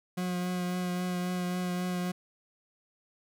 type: tone with vibrato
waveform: 40% pulse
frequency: 180 Hz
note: F#3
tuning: 47 cents flat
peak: -29 dBFS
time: 0.17-2.12 s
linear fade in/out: 10 ms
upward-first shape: triangle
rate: 3.7 Hz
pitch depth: 19 cents each way
effects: none